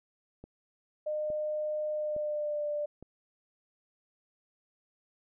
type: click train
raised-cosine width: 2 ms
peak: -33 dBFS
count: 4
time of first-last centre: 0.44-3.026 s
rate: 1.16 Hz
type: tone with pitch glide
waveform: sine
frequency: 608 to 591.7 Hz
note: D#5 to D5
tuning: -40 to +13 cents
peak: -30 dBFS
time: 1.06-2.86 s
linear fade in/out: 10 ms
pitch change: -47 cents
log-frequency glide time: 1.92-2.67 s
effects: none